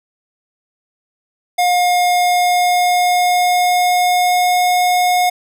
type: tone with pitch glide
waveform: square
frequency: 714 to 721.5 Hz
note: F5 to F#5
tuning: +38 to -44 cents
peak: -12 dBFS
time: 1.58-5.3 s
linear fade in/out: 10 ms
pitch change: +18 cents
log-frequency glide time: 2.14-4.63 s
effects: none